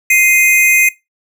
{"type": "tone pair together", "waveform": "square", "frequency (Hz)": [2093, 2490], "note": ["C7", "D#7"], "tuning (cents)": [0, 1], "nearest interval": "minor third", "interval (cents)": 301, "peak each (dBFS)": -11, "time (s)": [0.1, 0.89], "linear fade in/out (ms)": 5, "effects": ["noise-tail reverb RT60 0.2 s tail -19 dB re dry"]}